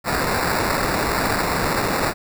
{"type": "noise with sample-and-hold", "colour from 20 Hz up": "violet", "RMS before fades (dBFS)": -21, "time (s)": [0.04, 2.14], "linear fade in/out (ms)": 50, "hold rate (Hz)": 3150, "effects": []}